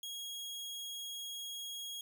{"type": "tone", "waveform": "sawtooth", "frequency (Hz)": 3295, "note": "G#7", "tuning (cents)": -14, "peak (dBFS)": -38, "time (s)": [0.03, 2.01], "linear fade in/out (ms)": 2, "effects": []}